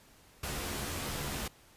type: noise with comb filter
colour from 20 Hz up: pink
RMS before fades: -37 dBFS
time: 0.43-1.48 s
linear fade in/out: 5 ms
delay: 14 ms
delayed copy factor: +0.6
effects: pink hiss -60 dBFS RMS until 1.76 s + resampled to 32000 Hz